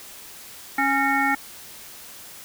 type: harmonic tone with a mistuned harmonic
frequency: 275.8 Hz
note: C#4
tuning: 9 cents flat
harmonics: 1 / 3 / 5 / 7 / 8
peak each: -26 / -23 / -26 / -24 / -27 dBFS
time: 0.78-1.35 s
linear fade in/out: 5 ms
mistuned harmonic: 7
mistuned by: -90 cents
effects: white hiss -42 dBFS RMS until 2.44 s